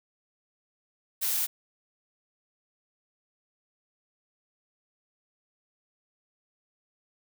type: noise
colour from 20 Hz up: blue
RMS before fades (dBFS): -28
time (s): 1.21-1.47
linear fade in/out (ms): 20
effects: none